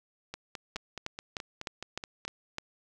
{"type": "two click trains", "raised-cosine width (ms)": 0.2, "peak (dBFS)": [-17, -21], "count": [7, 10], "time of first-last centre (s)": [[0.76, 2.584], [0.34, 2.251]], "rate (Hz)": [3.29, 4.71], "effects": []}